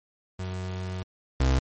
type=tone pair in turn; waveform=35% pulse; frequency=92.5 / 65.79 Hz; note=F#2 / C2; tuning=0 / +10 cents; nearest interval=tritone; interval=590 cents; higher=first; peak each=-29 / -18 dBFS; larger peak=second; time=0.39-1.03 / 1.4-1.59 s; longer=first; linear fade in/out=5 ms; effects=MP3 32 kbps